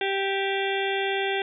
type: harmonic tone with a mistuned harmonic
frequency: 391.2 Hz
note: G4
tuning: 4 cents flat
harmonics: 1 / 2 / 4 / 5 / 6 / 7 / 8 / 9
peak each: -27 / -30 / -33 / -34 / -35 / -35 / -36 / -37 dBFS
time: 0.01-1.42 s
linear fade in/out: 2 ms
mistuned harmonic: 8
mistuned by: +63 cents
effects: none